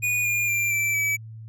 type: tone with pitch steps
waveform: square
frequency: 2459 / 2417 / 2375 / 2334 / 2294 Hz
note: D#7 / D7 / D7 / D7 / D7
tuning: -21 / +49 / +19 / -11 / -41 cents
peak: -22 dBFS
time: 0.02-1.17 s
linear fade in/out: 20 ms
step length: 230 ms
effects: added 111 Hz sine -37 dBFS peak until 1.48 s